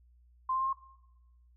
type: tone with pitch steps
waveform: sine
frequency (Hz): 1042 / 1051.7 / 1061.4 / 1071.3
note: C6 / C6 / C6 / C6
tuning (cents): -7 / +9 / +24 / +41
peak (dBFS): -28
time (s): 0.49-0.73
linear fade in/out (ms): 5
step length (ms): 60
effects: noise-tail reverb RT60 0.9 s tail -19 dB re dry + added 60 Hz sine -59 dBFS peak until 1.56 s